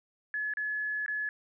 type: tone with dropouts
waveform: sine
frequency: 1706 Hz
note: G#6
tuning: 46 cents sharp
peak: -30 dBFS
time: 0.34-1.29 s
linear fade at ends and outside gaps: 1 ms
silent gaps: 0.537-0.571 / 1.062-1.081 s
effects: none